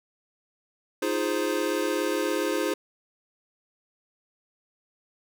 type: chord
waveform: square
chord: F minor seventh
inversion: third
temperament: equal with one note detuned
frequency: 311.1 / 348.2 / 415.3 / 523.3 Hz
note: Eb4 / F4 / Ab4 / C5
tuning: 0 / -5 / 0 / 0 cents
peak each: -31 dBFS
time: 1.02-2.74 s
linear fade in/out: 5 ms
effects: none